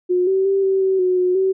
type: tone with pitch steps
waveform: sine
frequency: 360.6 / 382.7 / 390.8 / 384.8 / 381.3 / 366.3 / 363.2 / 381 Hz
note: F#4 / G4 / G4 / G4 / G4 / F#4 / F#4 / G4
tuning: -45 / -42 / -5 / -32 / -48 / -17 / -32 / -49 cents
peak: -14 dBFS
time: 0.09-1.53 s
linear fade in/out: 20 ms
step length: 180 ms
effects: none